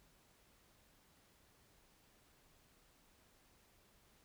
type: silence
effects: pink hiss -70 dBFS RMS until 4.24 s